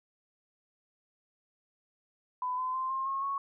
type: tone with pitch steps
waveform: sine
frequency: 1002 / 1021.9 / 1042.1 / 1062.8 / 1083.9 / 1105.4 Hz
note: B5 / C6 / C6 / C6 / C#6 / C#6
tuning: +25 / -41 / -7 / +27 / -39 / -5 cents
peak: -30 dBFS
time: 2.42-3.38 s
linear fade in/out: 2 ms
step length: 160 ms
effects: none